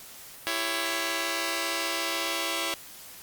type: chord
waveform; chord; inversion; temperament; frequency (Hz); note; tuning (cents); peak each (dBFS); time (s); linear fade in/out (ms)
5% pulse; C# diminished; first; just; 332.6 / 399.1 / 554.4; E4 / G4 / C#5; +16 / +31 / 0; -19 / -25 / -20; 0.47-2.74; 0
effects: white hiss -46 dBFS RMS until 3.22 s + Opus 48 kbps